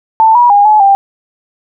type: tone with pitch steps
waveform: sine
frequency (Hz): 887 / 966 / 814 / 853 / 791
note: A5 / B5 / G#5 / G#5 / G5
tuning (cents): +14 / -39 / -35 / +46 / +15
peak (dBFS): -3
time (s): 0.2-0.95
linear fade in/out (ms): 0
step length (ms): 150
effects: none